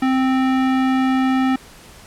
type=tone with low-pass filter; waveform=square; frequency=261.6 Hz; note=C4; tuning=in tune; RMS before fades=-17 dBFS; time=0.02-1.56 s; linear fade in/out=5 ms; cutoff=2300 Hz; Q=1; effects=pink hiss -43 dBFS RMS until 2.06 s + low-pass 12000 Hz 12 dB/octave